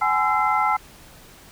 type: tone cluster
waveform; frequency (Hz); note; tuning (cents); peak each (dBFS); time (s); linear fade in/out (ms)
sine; 760 / 841 / 1024 / 1333 / 2071; F#5 / G#5 / C6 / E6 / C7; +46 / +22 / -38 / +19 / -18; -27 / -21 / -27 / -22 / -28; 0.01-0.77; 10
effects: pink hiss -47 dBFS RMS until 1.51 s